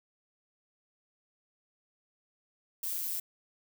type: noise with amplitude modulation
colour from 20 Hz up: violet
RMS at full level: -31 dBFS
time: 2.83-3.2 s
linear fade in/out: 5 ms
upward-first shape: sine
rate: 176 Hz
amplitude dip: 85%
effects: none